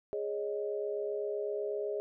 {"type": "chord", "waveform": "sine", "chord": "Ab suspended fourth", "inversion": "none", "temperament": "equal", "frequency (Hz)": [415.3, 554.4, 622.3], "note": ["Ab4", "Db5", "Eb5"], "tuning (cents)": [0, 0, 0], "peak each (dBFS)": [-34, -40, -39], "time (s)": [0.13, 2], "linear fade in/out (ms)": 0, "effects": []}